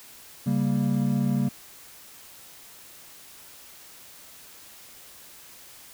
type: chord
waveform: triangle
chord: G diminished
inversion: second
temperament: equal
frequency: 138.59 / 196 / 233.1 Hz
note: Db3 / G3 / Bb3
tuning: 0 / 0 / 0 cents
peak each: -24 dBFS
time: 0.46-1.49 s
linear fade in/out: 10 ms
effects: white hiss -48 dBFS RMS until 5.93 s

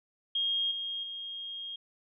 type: tone with level steps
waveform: sine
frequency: 3244 Hz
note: G#7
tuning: 41 cents flat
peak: -27 / -33 / -37 dBFS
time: 0.35-1.76 s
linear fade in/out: 5 ms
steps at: 0.71 / 1.03 s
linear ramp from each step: 5 ms
effects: none

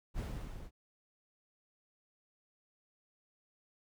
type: noise with level ramp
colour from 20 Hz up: brown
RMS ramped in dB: -36 to -49 dBFS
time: 0.14-0.71 s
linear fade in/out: 50 ms
effects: none

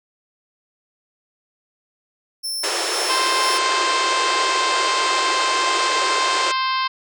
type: tone with tremolo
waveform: sawtooth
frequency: 5350 Hz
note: E8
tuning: 25 cents sharp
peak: -21 dBFS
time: 2.43-3.59 s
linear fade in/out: 20 ms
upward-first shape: square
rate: 2 Hz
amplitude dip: 25%
type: band-pass noise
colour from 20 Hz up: pink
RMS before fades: -24 dBFS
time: 2.63-6.52 s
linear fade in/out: 10 ms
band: 330 to 8600 Hz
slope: 96 dB/octave
type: harmonic tone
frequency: 523.3 Hz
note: C5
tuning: in tune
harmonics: 2 / 3 / 4 / 5 / 6 / 7 / 8 / 9 / 10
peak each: -20 / -30 / -30 / -31 / -30 / -33 / -32 / -33 / -35 dBFS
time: 3.09-6.88 s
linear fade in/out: 10 ms
effects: none

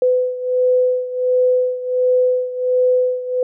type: beating tone pair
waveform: sine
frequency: 503 / 504.4 Hz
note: B4 / B4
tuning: +32 / +36 cents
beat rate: 1.4 Hz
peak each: -15 / -19 dBFS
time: 0.02-3.43 s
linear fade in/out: 2 ms
effects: none

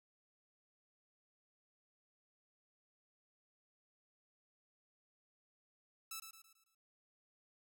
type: tone with echo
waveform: 5% pulse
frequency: 1314 Hz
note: E6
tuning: 6 cents flat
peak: -32 dBFS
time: 6.11-6.2 s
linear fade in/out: 5 ms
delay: 110 ms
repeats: 5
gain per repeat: -7 dB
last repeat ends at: 6.75 s
effects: none

